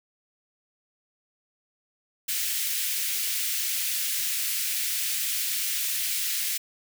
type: high-pass noise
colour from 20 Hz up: white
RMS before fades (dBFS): -28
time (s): 2.28-6.58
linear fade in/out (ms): 10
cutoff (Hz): 1900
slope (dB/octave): 24
effects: none